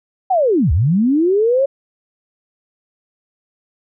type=linear two-way sweep; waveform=sine; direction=down then up; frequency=784 to 65.41 to 562 Hz; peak=-11 dBFS; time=0.3-1.66 s; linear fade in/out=10 ms; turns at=0.72 s; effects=none